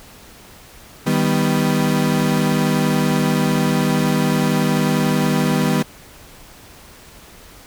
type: chord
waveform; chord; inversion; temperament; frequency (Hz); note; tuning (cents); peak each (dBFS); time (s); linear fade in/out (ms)
35% pulse; Eb augmented; none; equal; 155.56 / 196 / 246.9; Eb3 / G3 / B3; 0 / 0 / 0; -18; 1.06-5.83; 10
effects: pink hiss -43 dBFS RMS until 7.66 s